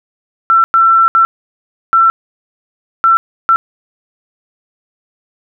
sine tone bursts at uneven times, 1344 Hz, E6, 33 cents sharp, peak -5 dBFS, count 6, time 0.5-0.64 / 0.74-1.08 / 1.15-1.25 / 1.93-2.1 / 3.04-3.17 / 3.49-3.56 s, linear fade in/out 0 ms, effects none

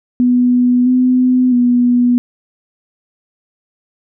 sine tone with pitch steps, 247 / 253 / 244.3 Hz, B3 / B3 / B3, 0 / +42 / -19 cents, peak -8 dBFS, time 0.2-2.18 s, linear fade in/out 0 ms, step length 660 ms, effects none

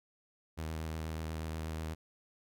sawtooth tone with vibrato, 79.5 Hz, D#2, 38 cents sharp, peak -33 dBFS, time 0.57-1.95 s, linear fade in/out 20 ms, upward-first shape sine, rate 8.3 Hz, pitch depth 21 cents each way, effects none

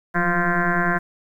sine tone with frequency modulation, 870 Hz, A5, 20 cents flat, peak -17 dBFS, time 0.14-0.99 s, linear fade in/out 20 ms, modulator 173 Hz, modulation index 5.4, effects 9-bit

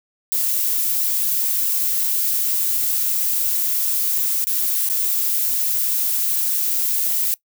violet noise with dropouts, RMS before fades -20 dBFS, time 0.32-7.34 s, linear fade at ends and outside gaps 0 ms, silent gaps 4.442-4.47 / 4.888-4.899 s, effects noise-tail reverb RT60 0.1 s tail -21 dB re dry

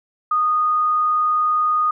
sine tone, 1235 Hz, D#6, 13 cents flat, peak -15 dBFS, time 0.31-1.91 s, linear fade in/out 5 ms, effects none

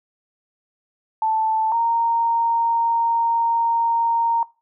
sine tone pair in turn, 880 / 926.1 Hz, A5 / A#5, 0 / -12 cents, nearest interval minor second, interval 88 cents, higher second, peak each -17 dBFS, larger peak neither, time 1.22-1.72 / 1.72-4.43 s, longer second, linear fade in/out 2 ms, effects noise-tail reverb RT60 0.3 s tail -21 dB re dry

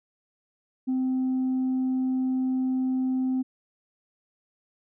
sine tone, 258.8 Hz, C4, 19 cents flat, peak -21 dBFS, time 0.87-3.43 s, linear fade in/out 20 ms, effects tanh soft clip ceiling -21 dBFS

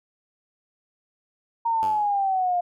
sine exponential sweep, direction down, 932.3 to 700 Hz, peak -20 dBFS, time 1.65-2.61 s, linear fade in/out 10 ms
5% pulse tone with exponential decay, 96.2 Hz, G2, 32 cents flat, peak -23 dBFS, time 1.83-2.25 s, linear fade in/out 0 ms, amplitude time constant 90 ms
effects none

